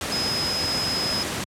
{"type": "tone in noise", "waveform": "sine", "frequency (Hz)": 5080, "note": "D#8", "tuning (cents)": 35, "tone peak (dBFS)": -24, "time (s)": [0.12, 1.23], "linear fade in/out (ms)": 2, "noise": "pink", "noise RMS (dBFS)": -27, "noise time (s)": [0.01, 1.44], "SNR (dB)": 0, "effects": ["high-pass 100 Hz 12 dB/octave", "low-pass 10000 Hz 12 dB/octave"]}